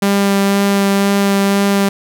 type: tone with vibrato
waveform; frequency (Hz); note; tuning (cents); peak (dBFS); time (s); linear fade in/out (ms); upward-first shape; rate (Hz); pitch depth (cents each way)
sawtooth; 198.7; G3; +24; -7; 0.02-1.89; 5; sine; 2; 9
effects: none